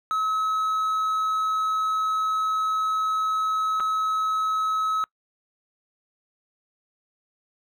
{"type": "tone with dropouts", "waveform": "triangle", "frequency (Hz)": 1286, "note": "E6", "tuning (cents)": -43, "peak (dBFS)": -20, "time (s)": [0.11, 5.04], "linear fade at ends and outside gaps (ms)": 0, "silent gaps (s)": [3.799, 3.804], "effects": ["noise-tail reverb RT60 0.1 s tail -24 dB re dry"]}